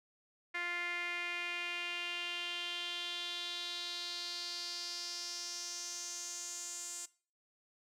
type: tone with band-pass filter sweep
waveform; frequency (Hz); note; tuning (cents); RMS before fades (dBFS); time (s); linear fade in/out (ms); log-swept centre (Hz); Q
sawtooth; 349.3; F4; 0; -41; 0.54-7.06; 10; 2000 to 7600; 4.3
effects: noise-tail reverb RT60 0.4 s tail -19 dB re dry